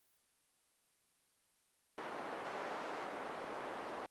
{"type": "band-pass noise", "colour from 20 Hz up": "white", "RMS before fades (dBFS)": -44, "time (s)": [1.98, 4.06], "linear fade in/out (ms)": 0, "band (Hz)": [340, 1000], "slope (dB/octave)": 12, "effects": ["white hiss -75 dBFS RMS until 4.1 s", "Opus 32 kbps"]}